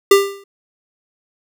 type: tone with exponential decay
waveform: square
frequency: 396.9 Hz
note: G4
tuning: 22 cents sharp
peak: -4 dBFS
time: 0.11-0.44 s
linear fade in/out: 5 ms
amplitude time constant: 71 ms
effects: none